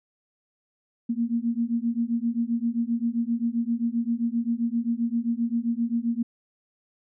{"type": "beating tone pair", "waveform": "sine", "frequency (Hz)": [229.9, 237.5], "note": ["A#3", "A#3"], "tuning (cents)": [-24, 33], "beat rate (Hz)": 7.6, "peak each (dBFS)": -26, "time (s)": [1.09, 6.23], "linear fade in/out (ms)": 10, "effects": []}